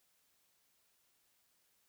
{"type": "silence", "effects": ["white hiss -75 dBFS RMS until 1.88 s"]}